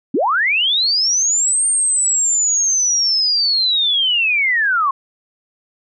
sine linear two-way sweep, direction up then down, 210.8 to 8800 to 1051 Hz, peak -13 dBFS, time 0.14-4.91 s, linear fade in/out 5 ms, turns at 1.66 s, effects none

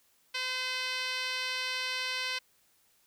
15% pulse tone with band-pass filter, 512 Hz, C5, 38 cents flat, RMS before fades -34 dBFS, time 0.34-2.39 s, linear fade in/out 10 ms, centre 3400 Hz, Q 6.5, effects white hiss -68 dBFS RMS until 3.06 s

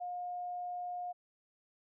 sine tone, 714 Hz, F5, 38 cents sharp, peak -37 dBFS, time 0-1.13 s, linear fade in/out 20 ms, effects none

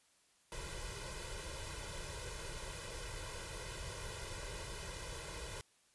pink noise with comb filter, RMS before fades -45 dBFS, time 0.52-5.61 s, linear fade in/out 0 ms, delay 2 ms, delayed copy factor +0.95, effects white hiss -71 dBFS RMS until 5.94 s + resampled to 24000 Hz

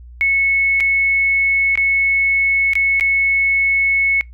sine tone with dropouts, 2200 Hz, C#7, 14 cents flat, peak -12 dBFS, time 0.21-4.21 s, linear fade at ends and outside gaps 0 ms, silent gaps 0.802-0.806 / 1.755-1.775 / 2.734-2.754 / 2.998-3.009 s, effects noise-tail reverb RT60 0.2 s tail -26 dB re dry + added 60 Hz sine -35 dBFS peak until 4.33 s

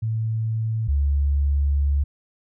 sine tone pair in turn, 111.3 / 70.87 Hz, A2 / C#2, +20 / +39 cents, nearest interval minor sixth, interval 781 cents, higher first, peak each -21 / -17 dBFS, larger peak second, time 0.02-0.88 / 0.88-2.04 s, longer second, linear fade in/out 10 ms, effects none

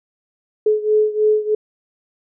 sine beating tone pair, 426.3 / 429.5 Hz, G#4 / A4, +45 / -42 cents, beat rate 3.2 Hz, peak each -15 / -18 dBFS, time 0.66-1.55 s, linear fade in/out 5 ms, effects none

